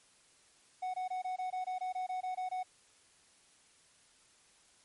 triangle tone bursts, 740 Hz, F#5, in tune, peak -32 dBFS, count 13, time 0.82-2.632 s, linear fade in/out 10 ms, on 120 ms, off 21 ms, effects white hiss -65 dBFS RMS until 4.84 s + MP3 48 kbps

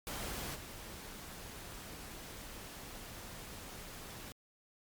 pink noise with level steps, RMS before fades -41 / -48 dBFS, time 0.07-4.32 s, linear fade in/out 0 ms, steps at 0.54 s, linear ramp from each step 20 ms, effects MP3 96 kbps

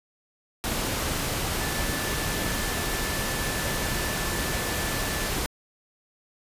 sine tone in noise, 1750 Hz, A6, 10 cents flat, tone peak -36 dBFS, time 1.6-5.29 s, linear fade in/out 0 ms, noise pink, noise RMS -28 dBFS, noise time 0.64-5.46 s, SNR -11 dB, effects resampled to 32000 Hz

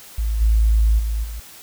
sine tone with level steps, 54.7 Hz, A1, 9 cents flat, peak -18 / -12 / -19 / -27 dBFS, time 0.18-1.4 s, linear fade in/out 5 ms, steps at 0.4 / 0.98 / 1.23 s, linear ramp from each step 20 ms, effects white hiss -42 dBFS RMS until 1.62 s

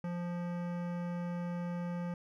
sine tone with hard clipping, 174.61 Hz, F3, in tune, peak -37 dBFS, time 0.04-2.14 s, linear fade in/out 2 ms, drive 17 dB, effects none

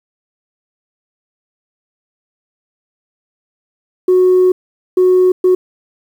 sine tone bursts at uneven times, 367.3 Hz, F#4, 13 cents flat, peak -5 dBFS, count 3, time 4.08-4.52 / 4.97-5.32 / 5.44-5.55 s, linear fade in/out 5 ms, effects tanh soft clip ceiling -4 dBFS + 7-bit

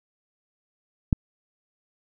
click, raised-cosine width 5 ms, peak -6 dBFS, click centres 1.128 s, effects none

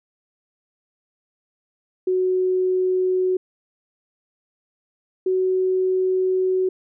sine tone pair in turn, 370 / 373 Hz, F#4 / F#4, 0 / +14 cents, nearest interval unison, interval 14 cents, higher second, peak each -17 dBFS, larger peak neither, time 2.07-3.37 / 5.26-6.69 s, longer second, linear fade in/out 5 ms, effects none

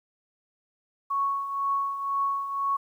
sine tone with tremolo, 1108.7 Hz, C#6, in tune, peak -22 dBFS, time 1.1-2.77 s, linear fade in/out 10 ms, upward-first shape triangle, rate 2 Hz, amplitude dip 65%, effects 10-bit

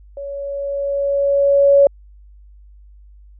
sine tone with level ramp, 561 Hz, C#5, 21 cents sharp, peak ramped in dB -26 to -6 dBFS, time 0.17-1.87 s, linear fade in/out 2 ms, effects added 50 Hz sine -41 dBFS peak until 3.39 s

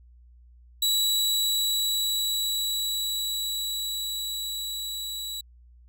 sawtooth tone with level ramp, 3911 Hz, B7, 18 cents flat, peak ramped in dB -18 to -29 dBFS, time 0.82-5.41 s, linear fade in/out 5 ms, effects added 60 Hz sine -50 dBFS peak until 5.88 s

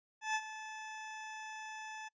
20% pulse tone with ADSR envelope, 869 Hz, A5, 22 cents flat, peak -26 dBFS, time 0.21-2.09 s, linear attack 140 ms, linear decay 53 ms, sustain -13 dB, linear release 16 ms, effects noise-tail reverb RT60 0.1 s tail -25 dB re dry + resampled to 16000 Hz

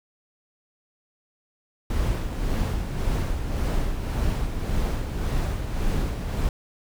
brown noise with tremolo, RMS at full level -23 dBFS, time 1.9-6.49 s, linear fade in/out 2 ms, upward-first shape sine, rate 1.8 Hz, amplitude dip 50%, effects none

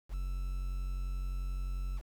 triangle tone with quantisation, 45.73 Hz, F#1, 20 cents flat, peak -31 dBFS, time 0.09-2.02 s, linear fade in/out 50 ms, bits 9, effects none

